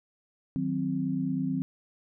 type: chord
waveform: sine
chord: C diminished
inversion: first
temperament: equal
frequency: 155.56 / 185 / 261.6 Hz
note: Eb3 / Gb3 / C4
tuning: 0 / 0 / 0 cents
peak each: -33 / -32 / -29 dBFS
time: 0.56-1.62 s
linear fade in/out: 0 ms
effects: none